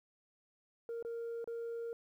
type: tone with dropouts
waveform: sine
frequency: 464.7 Hz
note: A#4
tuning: 5 cents flat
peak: -36 dBFS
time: 0.89-1.93 s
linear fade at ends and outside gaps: 1 ms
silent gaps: 1.026-1.049 / 1.443-1.475 s
effects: tanh soft clip ceiling -37 dBFS + 12-bit